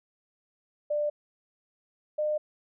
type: tone pair in turn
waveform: sine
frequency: 593 / 605.5 Hz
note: D5 / D#5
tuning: +17 / -47 cents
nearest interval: unison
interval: 36 cents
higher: second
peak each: -25 dBFS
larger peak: neither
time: 0.9-1.1 / 2.18-2.38 s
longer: neither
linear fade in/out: 10 ms
effects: none